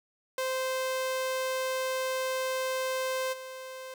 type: tone with level steps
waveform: sawtooth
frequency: 520 Hz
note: C5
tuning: 11 cents flat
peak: -25 / -36 dBFS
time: 0.38-3.94 s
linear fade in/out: 2 ms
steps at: 3.32 s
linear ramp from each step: 20 ms
effects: none